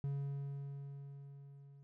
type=tone with level ramp; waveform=triangle; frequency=140 Hz; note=C#3; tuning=18 cents sharp; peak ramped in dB=-33 to -54 dBFS; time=0.04-1.83 s; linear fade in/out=0 ms; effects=none